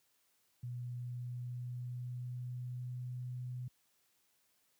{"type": "tone with pitch glide", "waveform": "sine", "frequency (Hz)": [122.4, 124.83], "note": ["B2", "B2"], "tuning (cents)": [-15, 19], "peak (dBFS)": -39, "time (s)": [0.63, 3.68], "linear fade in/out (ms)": 5, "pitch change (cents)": 34, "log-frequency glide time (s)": [0.89, 3.28], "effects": ["white hiss -75 dBFS RMS until 4.79 s", "high-pass 60 Hz 12 dB/octave"]}